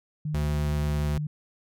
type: tone with vibrato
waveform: sine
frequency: 151.7 Hz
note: D#3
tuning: 44 cents flat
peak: -27 dBFS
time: 0.25-1.27 s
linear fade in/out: 5 ms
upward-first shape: triangle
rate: 1.8 Hz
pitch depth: 15 cents each way
type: tone with pitch glide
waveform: square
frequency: 73.9 to 73.47 Hz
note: D2 to D2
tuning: +11 to +1 cents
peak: -27 dBFS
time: 0.34-1.18 s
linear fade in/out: 5 ms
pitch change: -10 cents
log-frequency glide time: 0.46-0.58 s
effects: none